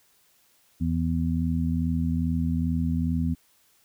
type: harmonic tone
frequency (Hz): 82.41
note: E2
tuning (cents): 0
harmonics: 1 / 2 / 3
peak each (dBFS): -27 / -27 / -27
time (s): 0.8-3.35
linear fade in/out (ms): 20
effects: white hiss -63 dBFS RMS until 3.84 s